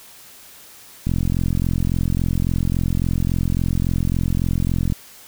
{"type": "click train", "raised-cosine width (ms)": 5, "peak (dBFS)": -8, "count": 169, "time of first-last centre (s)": [1.07, 4.923], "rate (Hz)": 43.6, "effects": ["white hiss -44 dBFS RMS until 5.27 s"]}